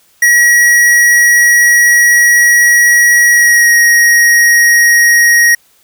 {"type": "tone with pitch glide", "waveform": "square", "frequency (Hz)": [1912, 1885.7], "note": ["A#6", "A#6"], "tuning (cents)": [43, 19], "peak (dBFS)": -5, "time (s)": [0.22, 5.55], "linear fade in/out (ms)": 5, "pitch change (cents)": -24, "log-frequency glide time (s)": [3.3, 3.76], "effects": ["white hiss -50 dBFS RMS until 5.83 s"]}